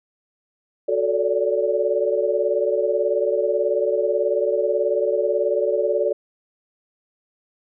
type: chord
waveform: sine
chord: D major seventh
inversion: first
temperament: equal with one note detuned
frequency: 370 / 440 / 569 / 587.3 Hz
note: F#4 / A4 / C#5 / D5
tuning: 0 / 0 / +45 / 0 cents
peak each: -25 / -22 / -22 / -26 dBFS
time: 0.88-6.13 s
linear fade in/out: 10 ms
effects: none